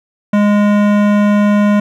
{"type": "tone with hard clipping", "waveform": "sine", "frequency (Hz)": 206.4, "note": "G#3", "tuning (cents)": -10, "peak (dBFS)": -10, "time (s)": [0.33, 1.8], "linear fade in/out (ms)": 5, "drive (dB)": 17, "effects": []}